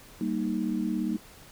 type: chord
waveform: sine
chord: Eb major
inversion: first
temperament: equal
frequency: 196 / 233.1 / 311.1 Hz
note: G3 / Bb3 / Eb4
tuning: 0 / 0 / 0 cents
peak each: -31 / -30 / -31 dBFS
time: 0.21-1.17 s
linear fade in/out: 2 ms
effects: pink hiss -51 dBFS RMS until 1.51 s